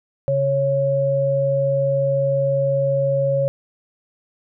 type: tone pair together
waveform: sine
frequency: 138.1 / 551.8 Hz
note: C#3 / C#5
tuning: -6 / -8 cents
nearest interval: 2 octaves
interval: 2398 cents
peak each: -22 / -17 dBFS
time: 0.28-3.48 s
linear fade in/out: 0 ms
effects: none

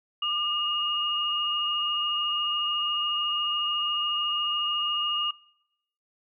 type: tone pair together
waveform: sine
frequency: 1200 / 2857 Hz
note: D6 / F7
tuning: +37 / +39 cents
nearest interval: octave + minor third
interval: 1502 cents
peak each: -31 / -26 dBFS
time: 0.22-5.31 s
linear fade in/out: 5 ms
effects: noise-tail reverb RT60 0.8 s tail -22 dB re dry

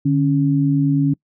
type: tone pair together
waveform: sine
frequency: 147.95 / 277.2 Hz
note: D3 / C#4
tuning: +13 / 0 cents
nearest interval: major seventh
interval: 1087 cents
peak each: -16 dBFS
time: 0.05-1.14 s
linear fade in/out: 10 ms
effects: noise-tail reverb RT60 0.1 s tail -25 dB re dry

